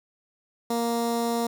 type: tone with notch filter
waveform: 15% pulse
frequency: 233.7 Hz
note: A#3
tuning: 5 cents sharp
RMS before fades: -26 dBFS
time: 0.7-1.47 s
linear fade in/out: 5 ms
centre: 2400 Hz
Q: 1.2
effects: none